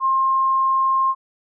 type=tone; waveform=sine; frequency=1063 Hz; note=C6; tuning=27 cents sharp; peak=-15 dBFS; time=0-1.15 s; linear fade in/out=50 ms; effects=none